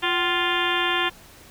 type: harmonic tone with a mistuned harmonic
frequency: 350 Hz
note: F4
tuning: 4 cents sharp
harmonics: 1 / 2 / 3 / 4 / 5 / 6 / 7 / 8 / 9 / 10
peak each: -29 / -31 / -27 / -30 / -27 / -33 / -31 / -30 / -30 / -31 dBFS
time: 0.02-1.1 s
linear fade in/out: 20 ms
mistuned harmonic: 2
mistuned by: +130 cents
effects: pink hiss -48 dBFS RMS until 1.5 s